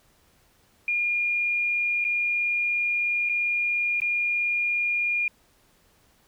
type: tone with dropouts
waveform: sine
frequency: 2419 Hz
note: D#7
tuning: 49 cents flat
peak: -22 dBFS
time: 0.88-5.28 s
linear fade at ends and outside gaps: 2 ms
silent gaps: 2.043-2.049 / 3.29-3.295 / 4.002-4.018 s
effects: pink hiss -62 dBFS RMS until 6.27 s